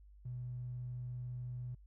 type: tone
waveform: triangle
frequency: 124 Hz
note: B2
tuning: 7 cents sharp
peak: -36 dBFS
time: 0.25-1.75 s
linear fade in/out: 10 ms
effects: tanh soft clip ceiling -38 dBFS + added 50 Hz sine -56 dBFS peak until 1.86 s